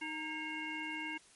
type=harmonic tone with a mistuned harmonic; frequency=309.5 Hz; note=D#4; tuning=9 cents flat; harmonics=1 / 3 / 5 / 7 / 9; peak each=-44 / -46 / -47 / -42 / -45 dBFS; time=0.01-1.18 s; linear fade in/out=10 ms; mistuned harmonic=5; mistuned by=+75 cents; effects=white hiss -62 dBFS RMS until 1.35 s + MP3 48 kbps